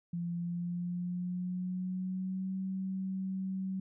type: tone with pitch glide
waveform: sine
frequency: 172.1 to 189.86 Hz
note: F3 to F#3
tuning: -25 to +45 cents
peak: -33 dBFS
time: 0.13-3.8 s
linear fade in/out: 5 ms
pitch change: +170 cents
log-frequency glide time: 0.36-2.56 s
effects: none